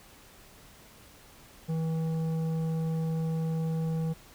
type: tone with tanh clipping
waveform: sine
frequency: 161.5 Hz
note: E3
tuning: 35 cents flat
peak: -29 dBFS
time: 1.68-4.14 s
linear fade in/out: 20 ms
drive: 10 dB
effects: pink hiss -54 dBFS RMS until 4.34 s